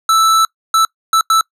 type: tone bursts at uneven times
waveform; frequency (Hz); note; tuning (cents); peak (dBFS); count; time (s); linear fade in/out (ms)
square; 1318.5; E6; 0; -9; 4; 0.09-0.45 / 0.74-0.85 / 1.13-1.21 / 1.3-1.41; 2
effects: noise-tail reverb RT60 0.1 s tail -25 dB re dry + low-pass 12000 Hz 12 dB/octave